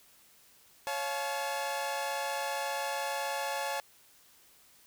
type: chord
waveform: sawtooth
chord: Db augmented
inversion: none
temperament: equal with one note detuned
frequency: 554.4 / 698.5 / 859.4 Hz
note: Db5 / F5 / A5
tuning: 0 / 0 / -41 cents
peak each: -33 / -36 / -31 dBFS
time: 0.87-3.8 s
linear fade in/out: 0 ms
effects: white hiss -61 dBFS RMS until 4.86 s